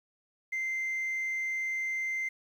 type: tone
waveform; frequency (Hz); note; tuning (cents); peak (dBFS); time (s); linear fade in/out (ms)
sine; 2083; C7; -8; -28; 0.52-2.29; 10
effects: tanh soft clip ceiling -28 dBFS + 10-bit